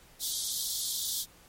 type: high-pass noise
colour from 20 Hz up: pink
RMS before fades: -33 dBFS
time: 0.19-1.26 s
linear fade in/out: 50 ms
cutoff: 3300 Hz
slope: 96 dB/octave
effects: pink hiss -57 dBFS RMS until 1.48 s + MP3 64 kbps